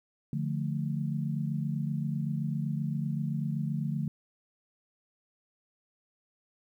sine chord, D minor, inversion none, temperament equal, 146.83 / 174.61 / 220 Hz, D3 / F3 / A3, 0 / 0 / 0 cents, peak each -31 / -35 / -35 dBFS, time 0.33-4.08 s, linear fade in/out 2 ms, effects 11-bit

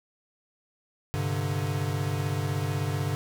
square chord, G suspended fourth, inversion none, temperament equal with one note detuned, 99.77 / 130.81 / 146.83 Hz, G2 / C3 / D3, +31 / 0 / 0 cents, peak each -31 / -34 / -31 dBFS, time 1.14-3.15 s, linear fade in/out 0 ms, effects none

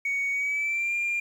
sine tone with pitch glide, 2235 to 2395 Hz, C#7 to D7, +14 to +33 cents, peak -23 dBFS, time 0.05-1.2 s, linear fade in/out 5 ms, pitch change +119 cents, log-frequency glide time 0.32-0.94 s, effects tanh soft clip ceiling -22 dBFS + 9-bit

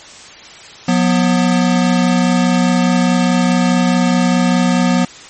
square tone pair together, 180 / 244.8 Hz, F#3 / B3, -47 / -15 cents, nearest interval perfect fourth, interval 532 cents, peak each -14 dBFS, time 0.88-5.05 s, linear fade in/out 5 ms, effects white hiss -36 dBFS RMS until 5.29 s + MP3 32 kbps

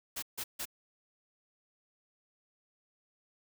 white noise bursts, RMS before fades -38 dBFS, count 3, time 0.16-0.655 s, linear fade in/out 10 ms, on 65 ms, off 150 ms, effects none

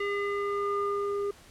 square tone with low-pass filter sweep, 404.6 Hz, G#4, 45 cents flat, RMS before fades -30 dBFS, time 0-1.31 s, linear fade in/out 5 ms, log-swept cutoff 2300 to 820 Hz, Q 3.1, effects pink hiss -54 dBFS RMS until 1.5 s + low-pass 11000 Hz 12 dB/octave

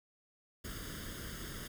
pink noise with comb filter, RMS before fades -44 dBFS, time 0.64-1.68 s, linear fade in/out 10 ms, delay 0.6 ms, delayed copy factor +0.8, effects none

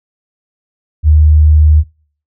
sine tone, 76.5 Hz, D#2, 29 cents flat, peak -3 dBFS, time 1.03-1.84 s, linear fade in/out 50 ms, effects noise-tail reverb RT60 0.5 s tail -26 dB re dry

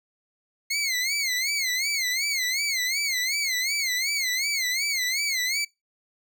20% pulse tone with vibrato, 2135 Hz, C7, 34 cents sharp, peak -19 dBFS, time 0.7-5.65 s, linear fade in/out 10 ms, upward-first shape sine, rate 2.7 Hz, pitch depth 140 cents each way, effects noise-tail reverb RT60 0.2 s tail -21 dB re dry

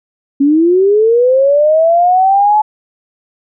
sine linear sweep, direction up, 272.1 to 861 Hz, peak -6 dBFS, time 0.4-2.62 s, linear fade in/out 10 ms, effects none

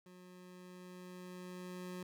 25% pulse tone with level ramp, 181.2 Hz, F#3, 36 cents flat, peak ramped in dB -52 to -39 dBFS, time 0.06-2.03 s, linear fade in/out 2 ms, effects none

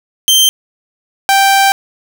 sawtooth tone pair in turn, 3136 / 784 Hz, G7 / G5, 0 / 0 cents, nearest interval 2 octaves, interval 2400 cents, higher first, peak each -3 dBFS, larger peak neither, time 0.28-0.49 / 1.29-1.72 s, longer second, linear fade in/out 0 ms, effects none

